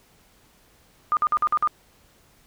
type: tone bursts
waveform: sine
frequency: 1214 Hz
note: D#6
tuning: 43 cents flat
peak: -17 dBFS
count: 6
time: 1.12-1.674 s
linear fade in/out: 0 ms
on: 49 ms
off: 52 ms
effects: pink hiss -58 dBFS RMS until 2.46 s